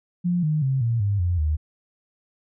sine tone with pitch steps, 176.2 / 153.39 / 133.53 / 116.25 / 101.2 / 88.1 / 76.7 Hz, F3 / D#3 / C3 / A#2 / G#2 / F2 / D#2, +16 / -24 / +36 / -4 / -44 / +16 / -24 cents, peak -19 dBFS, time 0.24-1.57 s, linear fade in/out 20 ms, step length 190 ms, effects none

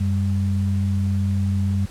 sine tone pair together, 93.7 / 198.37 Hz, F#2 / G3, +22 / +21 cents, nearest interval octave + minor second, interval 1299 cents, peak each -19 / -24 dBFS, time 0-1.86 s, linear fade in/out 10 ms, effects pink hiss -44 dBFS RMS until 1.9 s + low-pass 11000 Hz 12 dB/octave

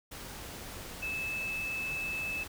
sine tone in noise, 2614 Hz, E7, 15 cents flat, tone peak -33 dBFS, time 1.02-2.44 s, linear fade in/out 10 ms, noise pink, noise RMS -44 dBFS, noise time 0.11-2.48 s, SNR +8 dB, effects none

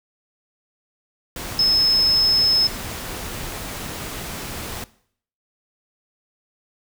sine tone in noise, 5190 Hz, E8, 28 cents flat, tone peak -14 dBFS, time 1.59-2.67 s, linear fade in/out 2 ms, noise pink, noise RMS -31 dBFS, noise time 1.36-4.84 s, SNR +14 dB, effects noise-tail reverb RT60 0.6 s tail -19 dB re dry

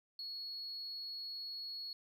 triangle tone, 4347 Hz, C#8, 35 cents flat, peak -39 dBFS, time 0.19-1.93 s, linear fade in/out 2 ms, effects tanh soft clip ceiling -39 dBFS

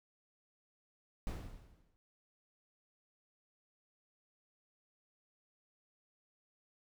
brown noise with exponential decay, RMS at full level -37 dBFS, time 1.27-1.96 s, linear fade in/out 0 ms, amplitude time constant 150 ms, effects none

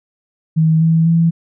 sine tone with pitch steps, 159.6 / 162.86 / 166.19 Hz, D#3 / E3 / E3, +44 / -21 / +14 cents, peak -9 dBFS, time 0.56-1.31 s, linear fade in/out 20 ms, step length 250 ms, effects none

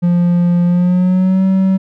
triangle tone with pitch glide, 174.61 to 190.41 Hz, F3 to F#3, 0 to +50 cents, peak -7 dBFS, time 0.02-1.78 s, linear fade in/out 20 ms, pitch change +150 cents, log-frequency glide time 0.65-1.44 s, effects none

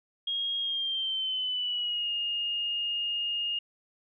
sine tone with pitch glide, 3265 to 2842 Hz, G#7 to F7, -30 to +30 cents, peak -28 dBFS, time 0.27-3.59 s, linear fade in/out 5 ms, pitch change -240 cents, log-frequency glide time 0.6-2.11 s, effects none

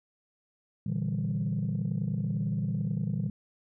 sine chord, E half-diminished seventh, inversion second, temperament equal, 116.54 / 146.83 / 164.81 / 196 Hz, Bb2 / D3 / E3 / G3, 0 / 0 / 0 / 0 cents, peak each -32 dBFS, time 0.86-3.3 s, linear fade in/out 5 ms, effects tanh soft clip ceiling -22 dBFS

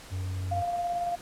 triangle tone, 93 Hz, F#2, 9 cents sharp, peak -28 dBFS, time 0.11-0.63 s, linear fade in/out 20 ms
sine tone with tremolo, 698.5 Hz, F5, in tune, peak -26 dBFS, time 0.51-1.16 s, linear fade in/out 10 ms, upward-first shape square, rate 18 Hz, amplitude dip 30%
effects pink hiss -47 dBFS RMS until 1.21 s + low-pass 11000 Hz 12 dB/octave

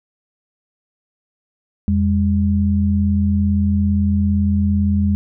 sine tone pair together, 85 / 202.7 Hz, F2 / G#3, -46 / -42 cents, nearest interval octave + minor third, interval 1504 cents, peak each -16 dBFS, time 1.88-5.15 s, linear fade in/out 0 ms, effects none

